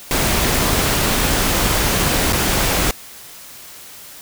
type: noise with dropouts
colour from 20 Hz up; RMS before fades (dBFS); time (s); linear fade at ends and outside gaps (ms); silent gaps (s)
pink; -17; 0.11-2.91; 1; 2.325-2.33
effects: white hiss -38 dBFS RMS until 4.21 s